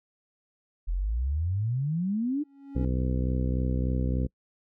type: exponential sweep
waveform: sine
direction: up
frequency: 40.24 to 306.2 Hz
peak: -25 dBFS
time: 0.87-2.44 s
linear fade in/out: 20 ms
type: tone with exponential growth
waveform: triangle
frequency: 277.2 Hz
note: C#4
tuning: in tune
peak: -28 dBFS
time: 2.29-2.85 s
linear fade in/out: 1 ms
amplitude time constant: 120 ms
type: harmonic tone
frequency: 63.4 Hz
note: B1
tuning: 46 cents sharp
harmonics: 1 / 2 / 3 / 4 / 5 / 6 / 7 / 8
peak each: -27 / -30 / -34 / -34 / -40 / -44 / -42 / -41 dBFS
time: 2.75-4.27 s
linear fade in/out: 10 ms
effects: noise-tail reverb RT60 0.1 s tail -26 dB re dry